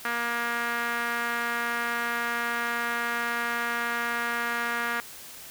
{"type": "tone with band-pass filter", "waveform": "sawtooth", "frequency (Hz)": 236.3, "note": "A#3", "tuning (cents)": 24, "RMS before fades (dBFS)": -29, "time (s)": [0.05, 5], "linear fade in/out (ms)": 0, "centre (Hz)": 1600, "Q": 2.6, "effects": ["white hiss -44 dBFS RMS until 5.5 s"]}